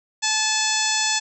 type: harmonic tone with a mistuned harmonic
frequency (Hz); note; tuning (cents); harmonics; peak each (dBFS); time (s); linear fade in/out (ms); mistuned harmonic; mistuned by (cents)
867; A5; -26; 1 / 2 / 3 / 4 / 5 / 6 / 7 / 8 / 9; -28 / -28 / -28 / -28 / -28 / -28 / -28 / -28 / -28; 0.22-1.2; 20; 9; -28
effects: none